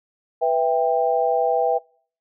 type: chord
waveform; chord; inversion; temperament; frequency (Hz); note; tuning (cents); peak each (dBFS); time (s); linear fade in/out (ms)
sine; E minor; second; just; 494.4 / 659.3 / 791.1; B4 / E5 / G5; +2 / 0 / +16; -21; 0.41-1.79; 20
effects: noise-tail reverb RT60 0.5 s tail -26 dB re dry